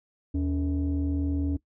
sine tone pair together, 79 / 281.5 Hz, D#2 / C#4, +27 / +27 cents, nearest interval octave + minor seventh, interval 2200 cents, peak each -25 dBFS, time 0.34-1.57 s, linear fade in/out 10 ms, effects noise-tail reverb RT60 0.1 s tail -19 dB re dry + tanh soft clip ceiling -21 dBFS

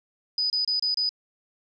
sine tone bursts, 4978 Hz, D#8, in tune, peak -22 dBFS, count 5, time 0.38-1.092 s, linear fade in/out 2 ms, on 120 ms, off 28 ms, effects none

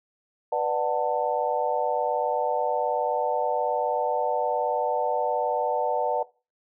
sine chord, B minor seventh, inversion none, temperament just, 493.9 / 592.7 / 740.8 / 889 Hz, B4 / D5 / F#5 / A5, 0 / +16 / +2 / +18 cents, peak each -28 dBFS, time 0.52-6.23 s, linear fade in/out 5 ms, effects noise-tail reverb RT60 0.3 s tail -19 dB re dry

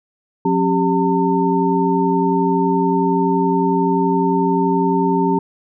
sine tone cluster, 180.3 / 271.8 / 393.1 / 905 Hz, F#3 / C#4 / G4 / A5, -45 / -34 / +5 / +48 cents, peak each -19 dBFS, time 0.45-5.39 s, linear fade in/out 5 ms, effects none

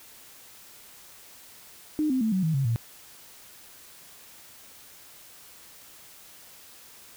sine tone with pitch steps, 305.1 / 259.5 / 220.8 / 187.81 / 159.76 / 135.91 / 115.61 Hz, D#4 / C4 / A3 / F#3 / D#3 / C#3 / A#2, -34 / -14 / +6 / +26 / +46 / -34 / -14 cents, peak -22 dBFS, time 1.99-2.76 s, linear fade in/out 0 ms, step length 110 ms, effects white hiss -50 dBFS RMS until 7.16 s

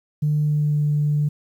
sine tone with pitch glide, 150 to 148.02 Hz, D3 to D3, +37 to +14 cents, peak -16 dBFS, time 0.22-1.29 s, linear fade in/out 10 ms, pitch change -23 cents, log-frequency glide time 0.45-0.87 s, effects tanh soft clip ceiling -12 dBFS + 9-bit

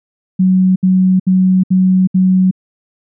sine tone bursts, 186.2 Hz, F#3, 11 cents sharp, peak -7 dBFS, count 5, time 0.39-2.512 s, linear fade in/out 10 ms, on 370 ms, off 68 ms, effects none

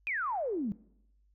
sine exponential sweep, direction down, 2545 to 188 Hz, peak -30 dBFS, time 0.07-0.72 s, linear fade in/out 0 ms, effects noise-tail reverb RT60 0.8 s tail -22 dB re dry + added 50 Hz sine -64 dBFS peak until 1.34 s

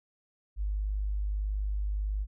sine tone, 50.8 Hz, G#1, 38 cents flat, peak -28 dBFS, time 0.56-2.27 s, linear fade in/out 50 ms, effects none

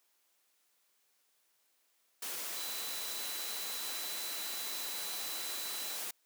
sine tone in noise, 3987 Hz, B7, 16 cents sharp, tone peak -44 dBFS, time 2.56-5.97 s, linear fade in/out 5 ms, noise white, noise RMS -40 dBFS, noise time 2.22-6.11 s, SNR -7 dB, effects white hiss -74 dBFS RMS until 6.25 s + high-pass 300 Hz 12 dB/octave

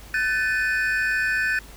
triangle tone cluster, 1511 / 1758 / 2485 Hz, F#6 / A6 / D#7, +36 / -2 / -3 cents, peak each -22 / -22 / -28 dBFS, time 0.14-1.59 s, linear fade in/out 2 ms, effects added 50 Hz sine -43 dBFS peak until 1.76 s + pink hiss -46 dBFS RMS until 1.76 s

